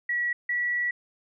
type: tone pair in turn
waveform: sine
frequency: 1929 / 1941.3 Hz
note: B6 / B6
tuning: -41 / -30 cents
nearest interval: unison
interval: 11 cents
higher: second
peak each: -24 dBFS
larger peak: neither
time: 0.09-0.33 / 0.49-0.91 s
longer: second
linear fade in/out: 5 ms
effects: none